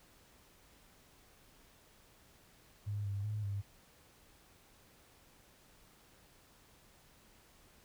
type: tone with pitch steps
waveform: sine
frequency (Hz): 103 / 100.1 / 106 / 100.3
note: G#2 / G2 / G#2 / G2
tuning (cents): -14 / +37 / +36 / +40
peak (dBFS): -35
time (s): 2.86-3.62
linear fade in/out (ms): 20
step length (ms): 190
effects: pink hiss -64 dBFS RMS until 7.84 s